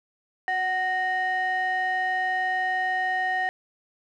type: ring-modulated tone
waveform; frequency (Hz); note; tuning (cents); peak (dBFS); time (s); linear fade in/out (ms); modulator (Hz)
triangle; 554.4; C#5; 0; -18; 0.48-3.49; 0; 1300
effects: none